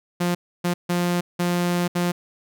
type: tone bursts at uneven times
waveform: sawtooth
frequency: 175.7 Hz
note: F3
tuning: 11 cents sharp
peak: -16 dBFS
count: 5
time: 0.2-0.35 / 0.64-0.74 / 0.89-1.21 / 1.39-1.88 / 1.95-2.12 s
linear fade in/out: 10 ms
effects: none